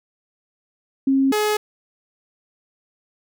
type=tone pair in turn; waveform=sine / sawtooth; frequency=270 / 422.9 Hz; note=C#4 / G#4; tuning=-45 / +31 cents; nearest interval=minor sixth; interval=776 cents; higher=second; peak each=-14 dBFS; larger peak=neither; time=1.07-1.32 / 1.32-1.57 s; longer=neither; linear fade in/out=5 ms; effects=none